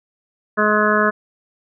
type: harmonic tone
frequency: 211.4 Hz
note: G#3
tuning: 31 cents sharp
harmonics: 1 / 2 / 3 / 5 / 6 / 7 / 8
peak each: -21 / -21 / -21 / -21 / -21 / -21 / -21 dBFS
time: 0.57-1.11 s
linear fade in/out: 20 ms
effects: none